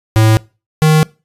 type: tone pair in turn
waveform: square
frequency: 110 / 155.56 Hz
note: A2 / D#3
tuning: 0 / 0 cents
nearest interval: tritone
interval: 600 cents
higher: second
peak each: -7 dBFS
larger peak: neither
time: 0.16-0.37 / 0.82-1.03 s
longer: neither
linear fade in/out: 0 ms
effects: noise-tail reverb RT60 0.3 s tail -23 dB re dry + resampled to 32000 Hz